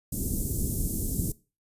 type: band-stop noise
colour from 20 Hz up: pink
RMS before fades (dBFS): -29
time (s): 0.12-1.32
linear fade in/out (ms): 5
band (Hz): 330 to 8000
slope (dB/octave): 24
effects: noise-tail reverb RT60 0.3 s tail -19 dB re dry + resampled to 32000 Hz